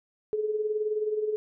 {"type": "tone with tremolo", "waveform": "sine", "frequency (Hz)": 426.9, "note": "G#4", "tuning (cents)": 48, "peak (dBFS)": -23, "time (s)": [0.33, 1.36], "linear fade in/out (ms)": 0, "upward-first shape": "sine", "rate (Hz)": 19, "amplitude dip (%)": 60, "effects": []}